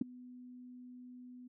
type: tone with ADSR envelope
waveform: sine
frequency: 248.9 Hz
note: B3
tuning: 14 cents sharp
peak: -25 dBFS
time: 0.01-1.48 s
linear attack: 5 ms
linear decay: 10 ms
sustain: -24 dB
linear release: 11 ms
effects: none